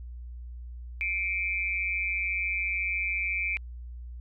sine tone with amplitude modulation, 2342 Hz, D7, 5 cents flat, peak -23 dBFS, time 1.01-3.57 s, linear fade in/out 0 ms, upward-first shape sine, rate 186 Hz, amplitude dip 85%, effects added 60 Hz sine -38 dBFS peak until 4.2 s

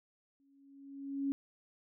sine tone with exponential growth, 276.8 Hz, C#4, 2 cents flat, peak -29 dBFS, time 0.4-1.32 s, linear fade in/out 0 ms, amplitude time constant 200 ms, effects none

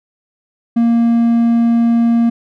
triangle tone, 233 Hz, A#3, 1 cent flat, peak -7 dBFS, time 0.76-2.3 s, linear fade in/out 10 ms, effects none

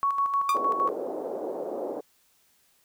sine tone with tremolo, 1114 Hz, C#6, 8 cents sharp, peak -21 dBFS, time 0.03-0.89 s, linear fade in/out 0 ms, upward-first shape square, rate 6.5 Hz, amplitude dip 50%
sawtooth tone with exponential decay, 1200 Hz, D6, 37 cents sharp, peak -20 dBFS, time 0.49-0.61 s, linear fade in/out 2 ms, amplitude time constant 24 ms
pink band-pass noise, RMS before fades -33 dBFS, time 0.54-2.01 s, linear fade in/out 10 ms, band 370 to 620 Hz, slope 24 dB/octave
effects white hiss -65 dBFS RMS until 2.84 s

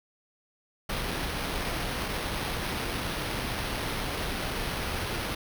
pink noise with sample-and-hold, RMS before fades -32 dBFS, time 0.89-5.35 s, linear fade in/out 5 ms, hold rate 7350 Hz, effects none

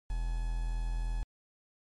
triangle tone with quantisation, 41.53 Hz, E1, 14 cents sharp, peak -28 dBFS, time 0.1-1.23 s, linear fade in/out 0 ms, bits 8, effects MP3 48 kbps

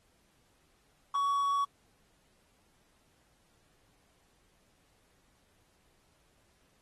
triangle tone with quantisation, 1124 Hz, C#6, 24 cents sharp, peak -25 dBFS, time 1.14-1.65 s, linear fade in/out 10 ms, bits 9, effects pink hiss -70 dBFS RMS until 6.81 s + AAC 32 kbps

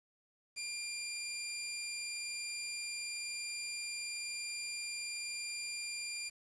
15% pulse tone, 2393 Hz, D7, 32 cents sharp, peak -32 dBFS, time 0.56-6.3 s, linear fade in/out 20 ms, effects resampled to 22050 Hz + 10-bit

